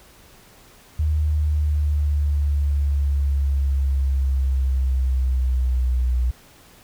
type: exponential sweep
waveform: sine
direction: down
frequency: 76.9 to 61.4 Hz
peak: -17 dBFS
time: 0.99-6.31 s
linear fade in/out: 5 ms
effects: pink hiss -50 dBFS RMS until 6.83 s